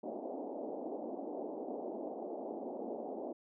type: band-pass noise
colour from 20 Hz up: pink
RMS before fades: -42 dBFS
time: 0.03-3.33 s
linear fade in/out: 10 ms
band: 240 to 780 Hz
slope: 48 dB/octave
effects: none